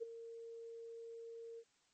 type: tone with ADSR envelope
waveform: sine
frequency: 460 Hz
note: A#4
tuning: 23 cents flat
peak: -37 dBFS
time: 0-1.64 s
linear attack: 26 ms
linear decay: 12 ms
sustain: -11 dB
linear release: 54 ms
effects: white hiss -75 dBFS RMS until 1.93 s + MP3 32 kbps